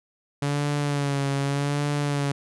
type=tone with vibrato; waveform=sawtooth; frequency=142.2 Hz; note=C#3; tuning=45 cents sharp; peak=-19 dBFS; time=0.42-2.32 s; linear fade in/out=5 ms; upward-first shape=sine; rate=0.84 Hz; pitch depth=41 cents each way; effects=resampled to 24000 Hz